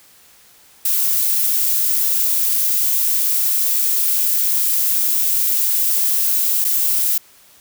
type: noise with dropouts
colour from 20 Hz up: violet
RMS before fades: -17 dBFS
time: 0.85-7.18 s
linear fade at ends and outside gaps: 5 ms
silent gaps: 6.644-6.648 s
effects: white hiss -49 dBFS RMS until 7.6 s